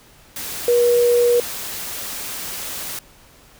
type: tone in noise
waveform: sine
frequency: 480.6 Hz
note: B4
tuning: 47 cents flat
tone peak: -12 dBFS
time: 0.68-1.4 s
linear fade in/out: 2 ms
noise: white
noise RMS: -29 dBFS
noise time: 0.36-2.99 s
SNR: +14 dB
effects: pink hiss -49 dBFS RMS until 3.59 s